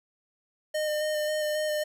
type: tone with vibrato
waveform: square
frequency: 609 Hz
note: D#5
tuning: 37 cents flat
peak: -27 dBFS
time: 0.74-1.84 s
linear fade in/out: 10 ms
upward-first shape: square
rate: 3.7 Hz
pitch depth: 13 cents each way
effects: 11-bit